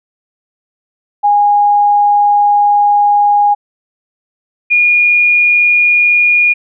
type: tone pair in turn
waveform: sine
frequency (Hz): 822 / 2434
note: G#5 / D#7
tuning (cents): -18 / -39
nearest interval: octave + perfect fifth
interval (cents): 1879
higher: second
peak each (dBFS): -6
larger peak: neither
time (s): 1.23-3.55 / 4.7-6.54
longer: first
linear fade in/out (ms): 20
effects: none